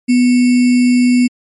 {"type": "tone with sample-and-hold", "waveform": "sine", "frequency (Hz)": 246.9, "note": "B3", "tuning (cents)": 0, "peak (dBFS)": -7, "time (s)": [0.08, 1.28], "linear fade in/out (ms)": 20, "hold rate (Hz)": 2450, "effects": ["MP3 48 kbps"]}